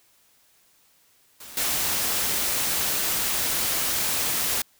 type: noise with level steps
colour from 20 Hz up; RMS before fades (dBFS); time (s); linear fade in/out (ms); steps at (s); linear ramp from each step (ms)
white; -42 / -25; 1.4-4.62; 5; 1.57; 2
effects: white hiss -61 dBFS RMS until 4.79 s